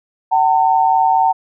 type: tone pair together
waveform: sine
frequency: 761 / 905 Hz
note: F#5 / A5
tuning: +48 / +48 cents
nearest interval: minor third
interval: 300 cents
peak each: -13 dBFS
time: 0.31-1.33 s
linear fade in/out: 20 ms
effects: none